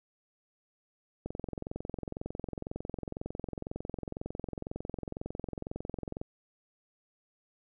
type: click train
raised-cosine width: 2 ms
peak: -23 dBFS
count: 110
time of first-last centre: 1.26-6.215 s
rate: 22 Hz
effects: none